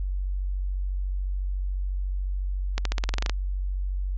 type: accelerating click train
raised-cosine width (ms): 0.2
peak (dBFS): -10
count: 11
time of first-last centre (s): 2.78-3.296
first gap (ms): 73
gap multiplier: 0.92
effects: added 47 Hz sine -25 dBFS peak until 4.17 s + resampled to 16000 Hz